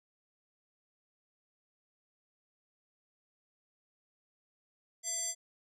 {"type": "tone with band-pass filter", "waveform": "square", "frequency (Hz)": 674, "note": "E5", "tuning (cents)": 38, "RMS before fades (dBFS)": -36, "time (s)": [5.03, 5.35], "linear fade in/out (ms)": 50, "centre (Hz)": 7100, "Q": 8.7, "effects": []}